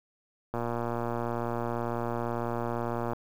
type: click train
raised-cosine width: 1 ms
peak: -18 dBFS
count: 307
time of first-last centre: 0.54-3.133 s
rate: 118 Hz
effects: 8-bit